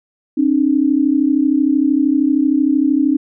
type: tone pair together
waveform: sine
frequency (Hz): 269.5 / 302.5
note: C#4 / D#4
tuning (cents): -49 / -49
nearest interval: major second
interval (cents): 200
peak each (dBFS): -14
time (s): 0.37-3.17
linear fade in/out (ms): 10
effects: none